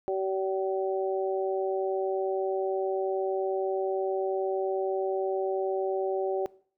harmonic tone, 191.2 Hz, G3, 43 cents flat, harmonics 2 / 3 / 4, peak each -28 / -32 / -34 dBFS, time 0.08-6.46 s, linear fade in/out 0 ms, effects noise-tail reverb RT60 0.5 s tail -20 dB re dry

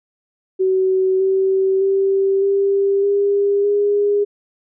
sine tone with pitch steps, 377.1 / 383.2 / 389.5 / 395.8 / 402.3 / 408.9 Hz, F#4 / G4 / G4 / G4 / G4 / G#4, +33 / -39 / -11 / +17 / +45 / -27 cents, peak -13 dBFS, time 0.59-4.25 s, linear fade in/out 20 ms, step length 610 ms, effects none

